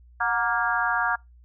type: harmonic tone with a mistuned harmonic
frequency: 233.8 Hz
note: A#3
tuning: 5 cents sharp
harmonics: 3 / 4 / 5 / 6 / 7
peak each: -29 / -28 / -29 / -27 / -27 dBFS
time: 0.2-1.16 s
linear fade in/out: 10 ms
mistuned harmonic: 3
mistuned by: +67 cents
effects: noise-tail reverb RT60 0.2 s tail -25 dB re dry + added 60 Hz sine -49 dBFS peak until 1.44 s